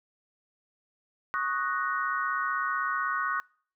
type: chord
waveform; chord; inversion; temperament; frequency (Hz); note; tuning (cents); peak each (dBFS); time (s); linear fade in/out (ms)
sine; D# minor seventh; third; equal; 1108.7 / 1244.5 / 1480 / 1864.7; C#6 / D#6 / F#6 / A#6; 0 / 0 / 0 / 0; -31 / -33 / -31 / -37; 1.34-3.4; 0
effects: noise-tail reverb RT60 0.5 s tail -26 dB re dry